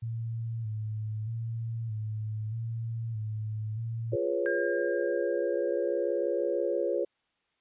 sine tone with vibrato, 111.2 Hz, A2, 19 cents sharp, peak -31 dBFS, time 0.02-4.16 s, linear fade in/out 10 ms, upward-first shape square, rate 0.8 Hz, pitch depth 49 cents each way
sine chord, C# dominant seventh, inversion first, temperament equal, 349.2 / 415.3 / 493.9 / 554.4 Hz, E#4 / G#4 / B4 / C#5, 0 / 0 / 0 / 0 cents, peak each -32 / -33 / -32 / -31 dBFS, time 4.12-7.05 s, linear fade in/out 10 ms
sine tone with exponential decay, 1611 Hz, G6, 47 cents sharp, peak -30 dBFS, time 4.46-6.95 s, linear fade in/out 0 ms, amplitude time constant 540 ms
effects white hiss -75 dBFS RMS until 7.6 s + resampled to 8000 Hz

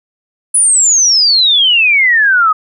sine exponential sweep, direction down, 10120 to 1235 Hz, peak -6 dBFS, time 0.54-2.53 s, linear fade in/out 10 ms, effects none

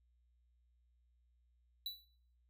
square tone with exponential decay, 3951 Hz, B7, in tune, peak -37 dBFS, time 1.86-2.08 s, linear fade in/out 2 ms, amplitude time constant 46 ms, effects noise-tail reverb RT60 0.6 s tail -21 dB re dry + added 60 Hz sine -70 dBFS peak until 2.49 s

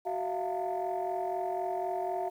sine tone cluster, 373.8 / 658 / 702 / 904 Hz, F#4 / E5 / F5 / A5, +18 / -3 / +9 / +47 cents, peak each -35 / -36 / -32 / -40 dBFS, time 0.05-2.3 s, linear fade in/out 20 ms, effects tanh soft clip ceiling -24 dBFS + 10-bit

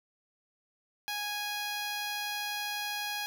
10% pulse tone, 828 Hz, G#5, 5 cents flat, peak -25 dBFS, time 1.08-3.26 s, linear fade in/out 0 ms, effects none

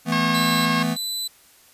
square chord, E suspended fourth, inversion none, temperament just, 164.81 / 219.8 / 247.2 Hz, E3 / A3 / B3, 0 / -2 / +2 cents, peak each -26 dBFS, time 0.05-0.97 s, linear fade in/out 50 ms
harmonic tone, 541 Hz, C#5, 42 cents flat, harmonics 2 / 3 / 4 / 5 / 6 / 7 / 8 / 9 / 10, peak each -24 / -28 / -30 / -32 / -34 / -35 / -36 / -37 / -38 dBFS, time 0.12-0.83 s, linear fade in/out 5 ms
sawtooth tone with tremolo, 3999 Hz, B7, 21 cents sharp, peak -22 dBFS, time 0.34-1.28 s, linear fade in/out 10 ms, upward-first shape square, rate 1.6 Hz, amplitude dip 75%
effects white hiss -53 dBFS RMS until 1.73 s + resampled to 32000 Hz

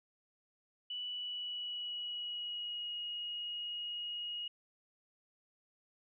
sine tone with pitch glide, 2960 to 2884 Hz, F#7 to F#7, 0 to -45 cents, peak -38 dBFS, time 0.9-4.48 s, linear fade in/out 5 ms, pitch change -45 cents, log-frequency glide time 1.06-2.99 s, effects none

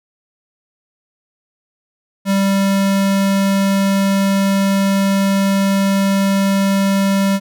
square tone, 196 Hz, G3, in tune, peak -13 dBFS, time 2.25-7.4 s, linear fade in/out 50 ms, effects none

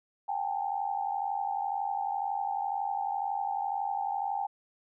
sine tone cluster, 754 / 806 / 888 Hz, F#5 / G5 / A5, +32 / +48 / +16 cents, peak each -37 / -31 / -36 dBFS, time 0.28-4.47 s, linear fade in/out 10 ms, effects none

